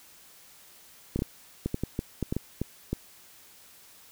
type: clicks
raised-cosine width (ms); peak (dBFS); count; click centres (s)
3; -15; 12; 1.16 / 1.191 / 1.221 / 1.66 / 1.744 / 1.836 / 1.991 / 2.227 / 2.325 / 2.366 / 2.616 / 2.93
effects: white hiss -54 dBFS RMS until 4.11 s